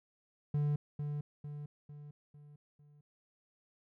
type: tone with echo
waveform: triangle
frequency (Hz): 146.83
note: D3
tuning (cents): 0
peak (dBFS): -27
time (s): 0.54-0.76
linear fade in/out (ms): 5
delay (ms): 450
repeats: 5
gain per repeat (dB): -6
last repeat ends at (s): 3.01
effects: none